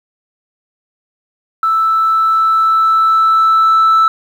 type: tone with level ramp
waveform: sine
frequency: 1318.5 Hz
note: E6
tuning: in tune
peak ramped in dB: -9 to -4 dBFS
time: 1.63-4.08 s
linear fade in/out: 2 ms
effects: tanh soft clip ceiling -5 dBFS + 7-bit